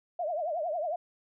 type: tone with vibrato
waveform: sine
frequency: 652 Hz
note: E5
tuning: 19 cents flat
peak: -29 dBFS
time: 0.19-0.96 s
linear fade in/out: 5 ms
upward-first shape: triangle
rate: 11 Hz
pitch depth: 210 cents each way
effects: none